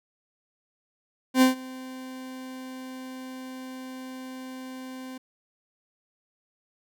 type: tone with ADSR envelope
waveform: 40% pulse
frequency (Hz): 258.8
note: C4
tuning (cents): -19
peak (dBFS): -13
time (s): 1.34-5.18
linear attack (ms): 77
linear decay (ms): 130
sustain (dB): -23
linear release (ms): 8
effects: none